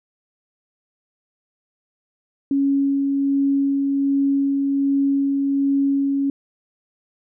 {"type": "tone with tremolo", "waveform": "sine", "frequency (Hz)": 277.2, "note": "C#4", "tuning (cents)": 0, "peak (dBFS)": -15, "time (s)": [2.51, 6.3], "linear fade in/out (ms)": 2, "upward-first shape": "sine", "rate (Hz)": 1.3, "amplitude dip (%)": 25, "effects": []}